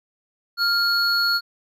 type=tone pair together; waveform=triangle; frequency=1396.9 / 4360 Hz; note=F6 / C#8; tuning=0 / -29 cents; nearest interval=octave + minor sixth; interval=1971 cents; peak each=-19 dBFS; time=0.57-1.41 s; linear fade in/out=50 ms; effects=none